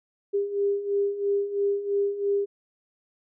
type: beating tone pair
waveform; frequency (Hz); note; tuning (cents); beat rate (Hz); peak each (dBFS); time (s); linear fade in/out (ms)
sine; 400 / 403; G4 / G4; +35 / +48; 3; -29 / -24; 0.33-2.46; 20
effects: none